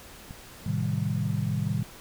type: click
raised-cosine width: 5 ms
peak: -27 dBFS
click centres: 0.309 s
type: chord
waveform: sine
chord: A half-diminished seventh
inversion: none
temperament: equal with one note detuned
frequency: 108.99 / 130.81 / 155.56 / 196 Hz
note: A2 / C3 / Eb3 / G3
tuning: -16 / 0 / 0 / 0 cents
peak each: -30 / -31 / -30 / -32 dBFS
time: 0.66-1.83 s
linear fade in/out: 5 ms
effects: pink hiss -47 dBFS RMS until 2 s